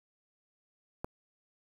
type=click; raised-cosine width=1 ms; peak=-21 dBFS; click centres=1.045 s; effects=8-bit